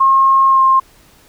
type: tone with pitch glide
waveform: sine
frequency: 1075 to 1061.4 Hz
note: C6 to C6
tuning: +47 to +24 cents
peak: -7 dBFS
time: 0-0.8 s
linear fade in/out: 10 ms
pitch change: -23 cents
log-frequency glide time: 0.48-0.62 s
effects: pink hiss -48 dBFS RMS until 1.28 s